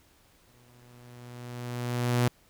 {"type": "tone with exponential growth", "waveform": "sawtooth", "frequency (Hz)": 121.8, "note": "B2", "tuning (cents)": -24, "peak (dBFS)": -17, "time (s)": [0.48, 2.28], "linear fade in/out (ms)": 0, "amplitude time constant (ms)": 390, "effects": ["pink hiss -62 dBFS RMS until 2.49 s"]}